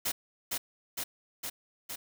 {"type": "noise with echo", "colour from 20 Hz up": "white", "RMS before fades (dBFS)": -31, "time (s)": [0.05, 0.12], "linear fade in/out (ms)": 10, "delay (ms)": 460, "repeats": 4, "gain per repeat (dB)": -2, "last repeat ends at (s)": 1.96, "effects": []}